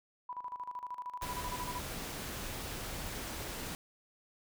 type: tone with tremolo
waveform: sine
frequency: 987.8 Hz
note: B5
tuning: in tune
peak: -37 dBFS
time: 0.29-1.79 s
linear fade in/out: 5 ms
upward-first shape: square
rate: 13 Hz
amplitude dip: 75%
type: noise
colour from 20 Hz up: pink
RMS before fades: -41 dBFS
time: 1.22-3.75 s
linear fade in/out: 0 ms
effects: none